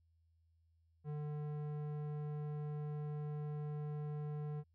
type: tone with low-pass filter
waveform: square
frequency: 149 Hz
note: D3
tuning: 25 cents sharp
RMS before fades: -42 dBFS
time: 1.04-4.64 s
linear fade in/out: 50 ms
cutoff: 850 Hz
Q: 0.51
effects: added 82 Hz sine -70 dBFS peak until 4.74 s